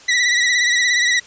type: tone with vibrato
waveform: sawtooth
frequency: 1952 Hz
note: B6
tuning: 21 cents flat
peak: -10 dBFS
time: 0.08-1.2 s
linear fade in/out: 10 ms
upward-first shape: triangle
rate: 17 Hz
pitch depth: 66 cents each way
effects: white hiss -43 dBFS RMS until 1.26 s + resampled to 16000 Hz